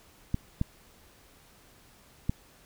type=clicks; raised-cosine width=5 ms; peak=-14 dBFS; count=3; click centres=0.344 / 0.614 / 2.295 s; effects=pink hiss -58 dBFS RMS until 2.65 s